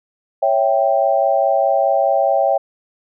sine chord, C# diminished, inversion none, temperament equal, 554.4 / 659.3 / 784 Hz, C#5 / E5 / G5, 0 / 0 / 0 cents, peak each -17 dBFS, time 0.42-2.58 s, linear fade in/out 10 ms, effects none

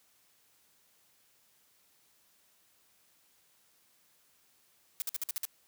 blue noise bursts, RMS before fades -34 dBFS, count 7, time 5-5.452 s, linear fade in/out 0 ms, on 20 ms, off 52 ms, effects white hiss -68 dBFS RMS until 5.67 s + high-pass 60 Hz 12 dB/octave

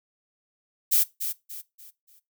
violet noise with echo, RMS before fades -20 dBFS, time 0.91-1.04 s, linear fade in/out 20 ms, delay 290 ms, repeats 4, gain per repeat -9 dB, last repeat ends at 2.2 s, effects noise-tail reverb RT60 0.2 s tail -18 dB re dry

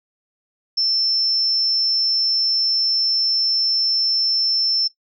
sine tone, 5340 Hz, E8, 22 cents sharp, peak -15 dBFS, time 0.77-4.88 s, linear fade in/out 10 ms, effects noise-tail reverb RT60 0.1 s tail -18 dB re dry

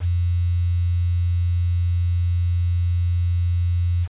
sine tone with quantisation, 87.31 Hz, F2, in tune, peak -17 dBFS, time 0-4.08 s, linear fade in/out 50 ms, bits 7, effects resampled to 8000 Hz

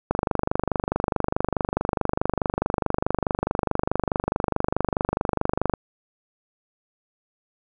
click train, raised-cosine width 1 ms, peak -7 dBFS, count 140, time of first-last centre 0.11-5.738 s, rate 24.7 Hz, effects none

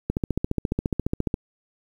click train, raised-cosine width 3 ms, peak -10 dBFS, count 19, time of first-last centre 0.1-1.341 s, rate 14.5 Hz, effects 8-bit

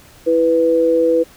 sine tone pair together, 330.2 / 494.7 Hz, E4 / B4, +3 / +3 cents, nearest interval perfect fifth, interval 700 cents, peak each -17 / -12 dBFS, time 0.26-1.24 s, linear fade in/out 20 ms, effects pink hiss -45 dBFS RMS until 1.36 s

